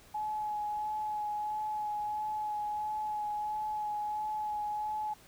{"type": "tone with vibrato", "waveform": "sine", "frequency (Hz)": 846, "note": "G#5", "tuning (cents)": 32, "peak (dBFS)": -32, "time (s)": [0.14, 5.14], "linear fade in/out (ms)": 10, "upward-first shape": "sine", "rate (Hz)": 1.5, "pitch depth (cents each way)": 17, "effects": ["pink hiss -58 dBFS RMS until 5.27 s"]}